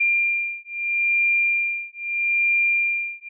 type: beating tone pair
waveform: sine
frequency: 2390 / 2390.78 Hz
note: D7 / D7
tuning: +30 / +30 cents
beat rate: 0.78 Hz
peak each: -22 dBFS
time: 0-3.29 s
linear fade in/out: 10 ms
effects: none